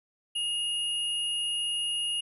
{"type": "tone pair together", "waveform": "sine", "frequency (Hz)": [2857, 10175], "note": ["F7", "D#9"], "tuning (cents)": [39, 38], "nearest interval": "octave + minor seventh", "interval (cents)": 2199, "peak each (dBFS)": [-28, -36], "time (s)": [0.35, 2.21], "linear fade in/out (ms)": 10, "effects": []}